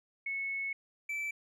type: tone pair in turn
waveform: sine / triangle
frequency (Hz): 2200 / 2321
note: C#7 / D7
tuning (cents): -14 / -21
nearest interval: minor second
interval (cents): 93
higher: second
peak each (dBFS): -33 / -32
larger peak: second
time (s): 0.26-0.73 / 1.09-1.31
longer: first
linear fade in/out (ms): 5
effects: none